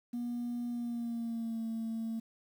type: tone with pitch glide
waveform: sine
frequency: 240.3 to 225.5 Hz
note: B3 to A3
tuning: -47 to +43 cents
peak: -32 dBFS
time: 0.13-2.2 s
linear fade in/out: 10 ms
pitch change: -110 cents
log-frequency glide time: 0.69-1.63 s
effects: tanh soft clip ceiling -32 dBFS + 10-bit